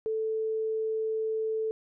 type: tone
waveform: sine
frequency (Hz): 440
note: A4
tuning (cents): 0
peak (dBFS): -27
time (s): 0.06-1.71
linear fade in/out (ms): 0
effects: none